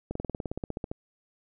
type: slowing click train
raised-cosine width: 2 ms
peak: -19 dBFS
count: 15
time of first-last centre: 0.11-0.915 s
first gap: 44 ms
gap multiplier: 1.04
effects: none